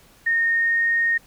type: tone with pitch glide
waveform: sine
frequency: 1841 to 1851.7 Hz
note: A#6 to A#6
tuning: -22 to -12 cents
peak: -17 dBFS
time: 0.26-1.18 s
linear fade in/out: 10 ms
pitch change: +10 cents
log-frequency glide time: 0.46-0.88 s
effects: pink hiss -53 dBFS RMS until 1.26 s